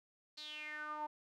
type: tone with band-pass filter sweep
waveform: sawtooth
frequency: 302.7 Hz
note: D#4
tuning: 48 cents flat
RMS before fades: -45 dBFS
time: 0.37-1.07 s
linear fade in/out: 10 ms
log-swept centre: 4400 to 830 Hz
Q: 7.7
effects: none